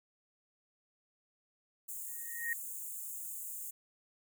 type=high-pass noise; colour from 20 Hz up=white; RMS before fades=-43 dBFS; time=1.88-3.71 s; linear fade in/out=10 ms; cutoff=6700 Hz; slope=96 dB/octave
type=tone with exponential growth; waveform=sine; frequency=1864.7 Hz; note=A#6; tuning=in tune; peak=-30 dBFS; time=2.07-2.53 s; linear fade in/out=2 ms; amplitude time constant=100 ms
effects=none